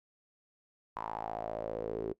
sawtooth tone with band-pass filter sweep, 55 Hz, A1, in tune, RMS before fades -38 dBFS, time 0.96-2.13 s, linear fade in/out 5 ms, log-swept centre 1000 to 380 Hz, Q 5.7, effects noise-tail reverb RT60 0.1 s tail -19 dB re dry

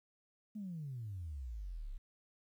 sine exponential sweep, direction down, 220 to 30.25 Hz, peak -40 dBFS, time 0.55-1.98 s, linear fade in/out 10 ms, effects tanh soft clip ceiling -36 dBFS + 12-bit

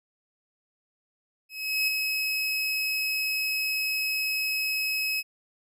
30% pulse tone with ADSR envelope, 2562 Hz, E7, 50 cents flat, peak -19 dBFS, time 1.49-5.23 s, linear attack 390 ms, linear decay 3 ms, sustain -4 dB, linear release 39 ms, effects none

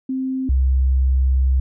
sine tone pair in turn, 261.9 / 65.47 Hz, C4 / C2, +2 / +2 cents, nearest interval 2 octaves, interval 2400 cents, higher first, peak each -20 / -13 dBFS, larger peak second, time 0.09-0.49 / 0.49-1.6 s, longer second, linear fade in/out 5 ms, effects none

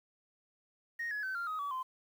sine tone with pitch steps, 1864.7 / 1690.3 / 1532.2 / 1388.9 / 1259 / 1141.2 / 1034.5 Hz, A#6 / G#6 / G6 / F6 / D#6 / C#6 / C6, 0 / +30 / -40 / -10 / +20 / +50 / -20 cents, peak -33 dBFS, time 0.99-1.83 s, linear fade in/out 10 ms, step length 120 ms, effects tanh soft clip ceiling -32 dBFS + 10-bit

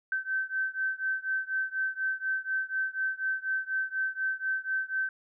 sine beating tone pair, 1542 / 1546.1 Hz, G6 / G6, -29 / -24 cents, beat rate 4.1 Hz, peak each -31 / -32 dBFS, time 0.12-5.09 s, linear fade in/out 2 ms, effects none

